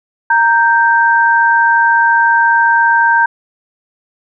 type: tone pair together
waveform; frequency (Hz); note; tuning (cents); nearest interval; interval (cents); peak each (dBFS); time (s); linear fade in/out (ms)
sine; 928.6 / 1568; A#5 / G6; -7 / 0; major sixth; 907; -10; 0.3-3.26; 5
effects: none